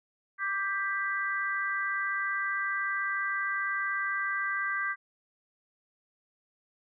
sine chord, G major, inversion second, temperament equal with one note detuned, 1174.7 / 1578.9 / 1975.5 Hz, D6 / G6 / B6, 0 / +12 / 0 cents, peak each -34 / -31 / -34 dBFS, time 0.38-4.96 s, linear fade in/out 50 ms, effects none

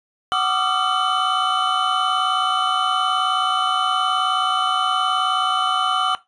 triangle tone cluster, 748 / 1167 / 1226 / 1368 / 3010 Hz, F#5 / D6 / D#6 / F6 / F#7, +19 / -11 / -26 / -36 / +29 cents, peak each -22 dBFS, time 0.32-6.15 s, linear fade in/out 0 ms, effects noise-tail reverb RT60 0.2 s tail -17 dB re dry + resampled to 24000 Hz

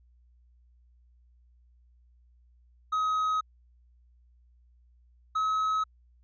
triangle tone pair in turn, 1267 / 1281.7 Hz, D#6 / E6, +31 / -49 cents, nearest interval unison, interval 20 cents, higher second, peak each -23 dBFS, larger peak neither, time 2.92-3.41 / 5.35-5.84 s, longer neither, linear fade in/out 10 ms, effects added 60 Hz sine -58 dBFS peak until 6.23 s + resampled to 16000 Hz

